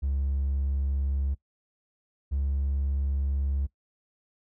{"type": "tone pair in turn", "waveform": "triangle", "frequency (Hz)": [68.8, 69.24], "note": ["C#2", "C#2"], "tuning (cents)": [-12, -1], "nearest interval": "unison", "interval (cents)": 11, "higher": "second", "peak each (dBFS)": -22, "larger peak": "neither", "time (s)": [[0.02, 1.35], [2.31, 3.67]], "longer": "second", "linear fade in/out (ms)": 20, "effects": ["noise-tail reverb RT60 0.1 s tail -21 dB re dry", "tanh soft clip ceiling -19 dBFS"]}